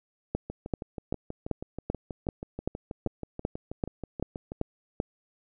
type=two click trains; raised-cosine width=2 ms; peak=-22 / -14 dBFS; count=26 / 13; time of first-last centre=0.5-4.519 / 0.35-5.001 s; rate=6.22 / 2.58 Hz; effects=none